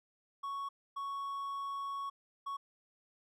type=tone bursts at uneven times; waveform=triangle; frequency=1111 Hz; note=C#6; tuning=4 cents sharp; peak=-35 dBFS; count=3; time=0.43-0.69 / 0.96-2.1 / 2.46-2.57 s; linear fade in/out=10 ms; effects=none